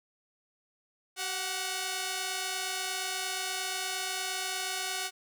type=tone pair together; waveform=5% pulse; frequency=381.4 / 734.3 Hz; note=G4 / F#5; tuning=-47 / -13 cents; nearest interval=major seventh; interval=1134 cents; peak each=-26 / -22 dBFS; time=1.16-5.11 s; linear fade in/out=50 ms; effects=none